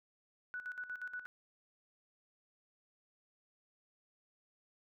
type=tone with tremolo; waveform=sine; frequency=1480 Hz; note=F#6; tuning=in tune; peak=-39 dBFS; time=0.54-1.26 s; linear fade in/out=0 ms; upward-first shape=square; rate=8.4 Hz; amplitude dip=70%; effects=none